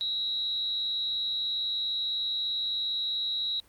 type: tone with amplitude modulation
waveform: sine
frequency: 3879 Hz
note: B7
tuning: 32 cents flat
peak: -25 dBFS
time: 0.01-3.6 s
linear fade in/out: 0 ms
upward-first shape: sine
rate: 220 Hz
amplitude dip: 55%
effects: pink hiss -60 dBFS RMS until 3.68 s + Opus 32 kbps